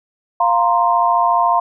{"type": "chord", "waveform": "sine", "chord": "F suspended fourth", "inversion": "none", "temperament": "equal", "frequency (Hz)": [698.5, 932.3, 1046.5], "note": ["F5", "Bb5", "C6"], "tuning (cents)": [0, 0, 0], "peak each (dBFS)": -16, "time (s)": [0.4, 1.6], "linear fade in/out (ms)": 5, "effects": []}